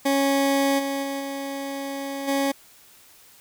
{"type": "tone with level steps", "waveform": "20% pulse", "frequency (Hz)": 276, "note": "C#4", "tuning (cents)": -7, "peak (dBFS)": [-14, -20, -22, -24, -16], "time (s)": [0.05, 2.52], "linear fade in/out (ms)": 10, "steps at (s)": [0.78, 1.02, 1.19, 2.27], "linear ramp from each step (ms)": 20, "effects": ["white hiss -52 dBFS RMS until 3.4 s"]}